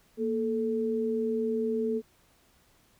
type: tone pair together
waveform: sine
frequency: 233.1 / 437.9 Hz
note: A#3 / A4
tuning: 0 / -8 cents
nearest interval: major seventh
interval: 1092 cents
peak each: -30 / -28 dBFS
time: 0.17-2.02 s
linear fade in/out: 50 ms
effects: pink hiss -64 dBFS RMS until 2.99 s